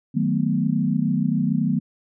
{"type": "chord", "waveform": "sine", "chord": "B dominant seventh", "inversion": "first", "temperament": "equal with one note detuned", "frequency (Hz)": [155.56, 186.07, 220, 246.9], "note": ["D#3", "F#3", "A3", "B3"], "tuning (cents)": [0, 10, 0, 0], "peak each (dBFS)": -24, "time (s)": [0.14, 1.8], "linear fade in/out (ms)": 20, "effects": []}